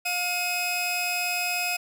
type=tone pair together; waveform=sawtooth; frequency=711 / 2534 Hz; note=F5 / D#7; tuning=+31 / +31 cents; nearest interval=octave + minor seventh; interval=2200 cents; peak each=-27 / -23 dBFS; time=0.05-1.77 s; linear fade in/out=10 ms; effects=none